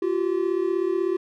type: tone pair together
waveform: triangle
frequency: 346.6 / 382.8 Hz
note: F4 / G4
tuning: -13 / -41 cents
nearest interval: major second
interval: 172 cents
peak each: -22 dBFS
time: 0.02-1.17 s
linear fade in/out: 5 ms
effects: none